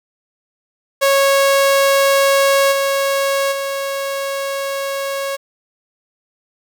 sawtooth tone with level steps, 551 Hz, C#5, 11 cents flat, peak -7 / -11 / -16 dBFS, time 1.01-5.37 s, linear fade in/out 20 ms, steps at 2.71 / 3.51 s, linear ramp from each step 20 ms, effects 8-bit

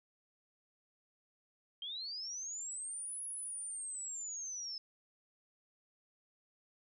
sine linear two-way sweep, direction up then down, 3135 to 10548 to 5170 Hz, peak -40 dBFS, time 1.82-4.78 s, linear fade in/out 2 ms, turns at 3.25 s, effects none

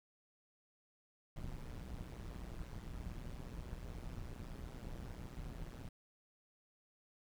brown noise with amplitude modulation, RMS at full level -43 dBFS, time 1.36-5.89 s, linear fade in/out 5 ms, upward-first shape sine, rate 122 Hz, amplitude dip 85%, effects none

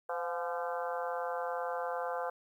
harmonic tone with a mistuned harmonic, 171 Hz, F3, 36 cents flat, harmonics 3 / 4 / 5 / 6 / 7 / 8 / 9, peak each -37 / -39 / -41 / -43 / -44 / -45 / -46 dBFS, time 0.09-2.3 s, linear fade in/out 5 ms, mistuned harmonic 4, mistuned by +56 cents, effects 11-bit

